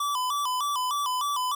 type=tone with vibrato; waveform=square; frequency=1079 Hz; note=C#6; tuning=47 cents flat; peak=-26 dBFS; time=0-1.55 s; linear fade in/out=5 ms; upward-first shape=square; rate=3.3 Hz; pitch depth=120 cents each way; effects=11-bit